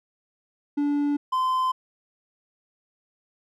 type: tone pair in turn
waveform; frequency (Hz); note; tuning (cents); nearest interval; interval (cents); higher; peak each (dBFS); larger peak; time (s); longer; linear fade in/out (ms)
triangle; 289.2 / 1030.6; D4 / C6; -27 / -27; octave + minor seventh; 2200; second; -19; neither; 0.77-1.17 / 1.32-1.72; neither; 10
effects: none